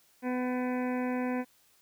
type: harmonic tone with a mistuned harmonic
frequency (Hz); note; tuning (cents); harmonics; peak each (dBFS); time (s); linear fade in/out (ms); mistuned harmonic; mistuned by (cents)
250.7; B3; +26; 1 / 2 / 3 / 4 / 6 / 7 / 8 / 9 / 10; -30 / -36 / -40 / -42 / -46 / -47 / -48 / -49 / -50; 0.22-1.45; 50; 6; +15
effects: white hiss -65 dBFS RMS until 1.81 s